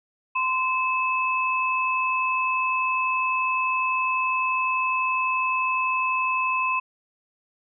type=tone pair together; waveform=sine; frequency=1031.8 / 2600 Hz; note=C6 / E7; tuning=-24 / -24 cents; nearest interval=octave + major third; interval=1600 cents; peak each=-23 / -25 dBFS; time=0.35-6.8 s; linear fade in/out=10 ms; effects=none